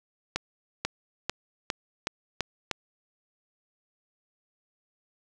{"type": "accelerating click train", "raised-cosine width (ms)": 0.2, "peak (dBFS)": -10, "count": 7, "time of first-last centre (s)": [0.36, 2.713], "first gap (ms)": 490, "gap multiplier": 0.91, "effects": []}